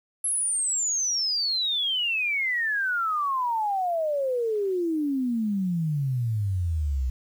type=exponential sweep; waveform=sine; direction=down; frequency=11175 to 61.74 Hz; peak=-23 dBFS; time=0.24-7.1 s; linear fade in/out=5 ms; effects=9-bit